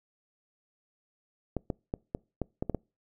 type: clicks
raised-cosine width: 2 ms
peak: -17 dBFS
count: 8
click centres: 1.567 / 1.702 / 1.939 / 2.149 / 2.417 / 2.625 / 2.697 / 2.747 s
effects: noise-tail reverb RT60 0.3 s tail -26 dB re dry